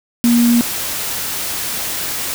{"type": "tone in noise", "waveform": "sine", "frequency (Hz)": 237.3, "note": "A#3", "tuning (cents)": 31, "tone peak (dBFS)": -9, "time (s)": [0.24, 0.61], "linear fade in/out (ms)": 0, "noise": "white", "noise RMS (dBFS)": -22, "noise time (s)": [0.24, 2.34], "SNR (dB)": 10, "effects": []}